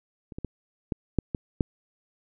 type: clicks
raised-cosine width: 3 ms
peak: -28 / -22 / -18 / -14 / -9 / -15 / -9 dBFS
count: 7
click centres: 0.322 / 0.385 / 0.447 / 0.922 / 1.187 / 1.348 / 1.608 s
effects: none